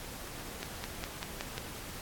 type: accelerating click train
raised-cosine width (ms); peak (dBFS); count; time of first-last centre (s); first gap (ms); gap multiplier
0.2; -19; 6; 0.63-1.58; 210; 0.95
effects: pink hiss -44 dBFS RMS until 2.01 s + AAC 64 kbps